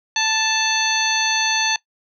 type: harmonic tone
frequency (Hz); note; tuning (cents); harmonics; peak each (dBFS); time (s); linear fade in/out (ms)
880; A5; 0; 1 / 2 / 3 / 4 / 5 / 7; -24 / -24 / -24 / -24 / -24 / -24; 0.16-1.76; 2
effects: noise-tail reverb RT60 0.1 s tail -20 dB re dry